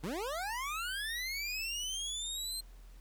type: linear sweep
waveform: 25% pulse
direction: up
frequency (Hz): 135.2 to 4186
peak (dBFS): -32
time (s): 0.03-2.61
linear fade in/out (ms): 10
effects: added 42 Hz sine -50 dBFS peak until 3 s + pink hiss -65 dBFS RMS until 3 s